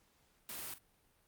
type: noise with echo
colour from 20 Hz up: white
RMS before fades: -44 dBFS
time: 0.49-0.74 s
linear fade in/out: 2 ms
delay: 44 ms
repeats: 1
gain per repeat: -13 dB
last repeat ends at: 0.784 s
effects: pink hiss -72 dBFS RMS until 1.27 s + Opus 48 kbps